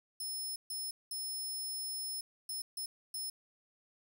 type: tone bursts at uneven times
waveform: 15% pulse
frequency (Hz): 5250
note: E8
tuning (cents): -8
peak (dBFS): -32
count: 6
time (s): 0.2-0.56 / 0.7-0.91 / 1.11-2.21 / 2.49-2.62 / 2.77-2.86 / 3.14-3.3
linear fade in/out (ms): 5
effects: none